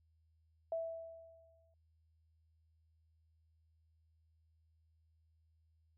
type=tone with exponential decay; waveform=sine; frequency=658 Hz; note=E5; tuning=3 cents flat; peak=-34 dBFS; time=0.72-1.74 s; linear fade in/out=2 ms; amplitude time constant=220 ms; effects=added 80 Hz sine -70 dBFS peak until 5.97 s